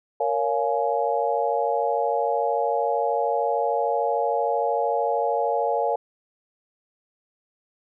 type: chord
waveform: sine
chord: Bb minor seventh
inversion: none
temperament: just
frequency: 466.2 / 559.4 / 699.2 / 839.1 Hz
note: Bb4 / Db5 / F5 / Ab5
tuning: 0 / +16 / +2 / +18 cents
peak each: -26 dBFS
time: 0.2-5.96 s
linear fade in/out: 5 ms
effects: none